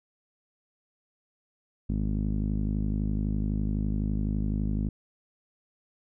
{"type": "tone with low-pass filter", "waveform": "sawtooth", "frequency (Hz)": 51.91, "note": "G#1", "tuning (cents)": 0, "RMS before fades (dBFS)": -28, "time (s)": [1.89, 4.89], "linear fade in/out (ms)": 5, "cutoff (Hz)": 230, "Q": 3, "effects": []}